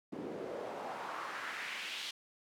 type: noise with band-pass filter sweep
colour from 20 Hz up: pink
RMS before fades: -42 dBFS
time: 0.12-2.11 s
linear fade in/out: 5 ms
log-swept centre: 290 to 3600 Hz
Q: 2
effects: high-pass 150 Hz 12 dB/octave